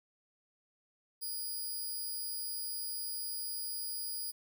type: tone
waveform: 5% pulse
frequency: 4896 Hz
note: D#8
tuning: 29 cents flat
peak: -30 dBFS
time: 1.21-4.32 s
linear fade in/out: 20 ms
effects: none